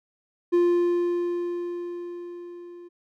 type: tone with level ramp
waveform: triangle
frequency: 349.2 Hz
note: F4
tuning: in tune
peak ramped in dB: -14 to -39 dBFS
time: 0.52-2.89 s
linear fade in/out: 20 ms
effects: none